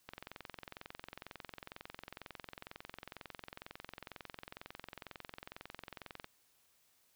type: click train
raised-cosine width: 0.3 ms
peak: -29 dBFS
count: 137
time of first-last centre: 0.09-6.244 s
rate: 22.1 Hz
effects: white hiss -72 dBFS RMS until 7.15 s